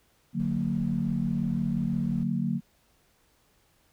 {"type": "chord", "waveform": "sine", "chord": "D augmented", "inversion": "none", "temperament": "just", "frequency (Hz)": [146.83, 183.54, 229.4], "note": ["D3", "F#3", "A#3"], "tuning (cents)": [0, -14, -28], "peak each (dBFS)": [-31, -29, -29], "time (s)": [0.33, 2.61], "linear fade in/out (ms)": 50}
{"type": "noise", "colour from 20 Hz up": "brown", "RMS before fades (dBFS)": -45, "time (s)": [0.39, 2.24], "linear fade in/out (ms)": 10}
{"effects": ["pink hiss -66 dBFS RMS until 3.92 s"]}